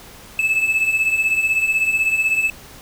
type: beating tone pair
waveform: triangle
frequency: 2600 / 2616 Hz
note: E7 / E7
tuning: -24 / -14 cents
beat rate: 16 Hz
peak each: -21 / -15 dBFS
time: 0.39-2.5 s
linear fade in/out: 2 ms
effects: pink hiss -41 dBFS RMS until 2.81 s